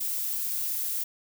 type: noise with amplitude modulation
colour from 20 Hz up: violet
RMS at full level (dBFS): -29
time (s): 0-1.04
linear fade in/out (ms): 10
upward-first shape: sine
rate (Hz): 210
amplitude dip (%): 25
effects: none